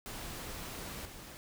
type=noise with level steps; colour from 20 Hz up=pink; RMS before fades=-43 / -49 dBFS; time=0.06-1.37 s; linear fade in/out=0 ms; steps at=1.05 s; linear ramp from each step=5 ms; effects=none